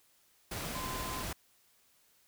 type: tone in noise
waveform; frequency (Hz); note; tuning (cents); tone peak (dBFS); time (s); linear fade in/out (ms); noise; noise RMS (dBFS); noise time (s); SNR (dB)
sine; 1031; C6; -26; -41; 0.75-1.23; 5; pink; -39; 0.51-1.33; -5
effects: white hiss -68 dBFS RMS until 2.27 s